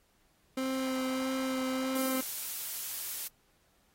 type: tone with vibrato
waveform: 30% pulse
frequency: 261.6 Hz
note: C4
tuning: in tune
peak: -28 dBFS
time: 0.57-2.21 s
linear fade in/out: 5 ms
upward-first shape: sine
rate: 1.6 Hz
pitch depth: 11 cents each way
type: noise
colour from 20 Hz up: blue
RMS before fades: -37 dBFS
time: 1.95-3.28 s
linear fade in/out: 10 ms
effects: pink hiss -70 dBFS RMS until 3.94 s + AAC 48 kbps